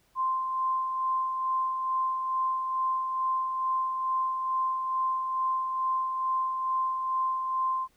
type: tone with tremolo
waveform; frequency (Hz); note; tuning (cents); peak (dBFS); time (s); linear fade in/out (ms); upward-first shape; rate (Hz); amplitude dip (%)
sine; 1044; C6; -4; -24; 0.15-7.88; 50; sine; 2.3; 40
effects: pink hiss -67 dBFS RMS until 7.96 s